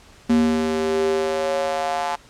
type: tone with high-pass filter sweep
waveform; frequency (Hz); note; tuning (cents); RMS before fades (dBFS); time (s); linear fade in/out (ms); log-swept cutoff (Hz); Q
square; 78.7; D#2; +20; -21; 0.29-2.16; 10; 230 to 830; 4.4
effects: pink hiss -49 dBFS RMS until 2.29 s + low-pass 8000 Hz 12 dB/octave